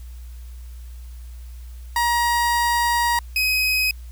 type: tone pair in turn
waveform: 30% pulse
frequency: 950 / 2525 Hz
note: A#5 / D#7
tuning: +33 / +25 cents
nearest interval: octave + perfect fourth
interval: 1692 cents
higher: second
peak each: -15 dBFS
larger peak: neither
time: 1.96-3.19 / 3.36-3.91 s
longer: first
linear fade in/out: 2 ms
effects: added 60 Hz sine -34 dBFS peak until 4.11 s + white hiss -54 dBFS RMS until 4.11 s